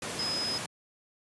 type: tone in noise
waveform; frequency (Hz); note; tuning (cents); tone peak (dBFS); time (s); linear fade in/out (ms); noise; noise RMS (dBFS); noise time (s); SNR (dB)
sine; 5070; D#8; +32; -30; 0.19-0.58; 2; pink; -35; 0.02-0.66; +2
effects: high-pass 150 Hz 12 dB/octave + resampled to 24000 Hz